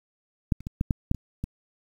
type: clicks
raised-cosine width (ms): 5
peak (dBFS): -9 / -30 / -20 / -11 / -10 / -9 / -21 / -17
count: 8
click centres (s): 0.522 / 0.606 / 0.669 / 0.811 / 0.908 / 1.114 / 1.147 / 1.44
effects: 8-bit